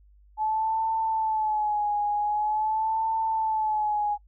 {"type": "tone with vibrato", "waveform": "sine", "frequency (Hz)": 859, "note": "A5", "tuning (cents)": -42, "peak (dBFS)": -23, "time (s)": [0.37, 4.18], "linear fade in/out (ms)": 50, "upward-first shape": "sine", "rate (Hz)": 0.45, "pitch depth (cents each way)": 64, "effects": ["noise-tail reverb RT60 0.1 s tail -22 dB re dry", "added 50 Hz sine -53 dBFS peak until 4.27 s"]}